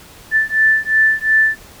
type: beating tone pair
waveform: sine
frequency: 1760 / 1762.8 Hz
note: A6 / A6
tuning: 0 / +3 cents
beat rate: 2.8 Hz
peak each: -14 dBFS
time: 0.31-1.58 s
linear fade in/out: 50 ms
effects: pink hiss -41 dBFS RMS until 1.8 s